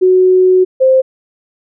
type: tone pair in turn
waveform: sine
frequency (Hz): 370 / 523.3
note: F#4 / C5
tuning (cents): 0 / 0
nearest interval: tritone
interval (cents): 600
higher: second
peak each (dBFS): -5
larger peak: neither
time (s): 0.01-0.65 / 0.8-1.02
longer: first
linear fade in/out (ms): 20
effects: none